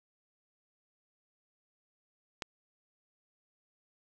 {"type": "click", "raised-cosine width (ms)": 0.2, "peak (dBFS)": -18, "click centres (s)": 2.422, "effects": []}